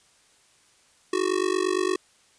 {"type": "tone with amplitude modulation", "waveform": "square", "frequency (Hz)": 370, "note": "F#4", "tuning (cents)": 0, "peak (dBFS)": -19, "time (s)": [1.13, 1.96], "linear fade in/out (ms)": 5, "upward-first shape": "sine", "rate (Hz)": 48.7, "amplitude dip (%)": 95, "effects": ["white hiss -60 dBFS RMS until 2.38 s", "resampled to 22050 Hz"]}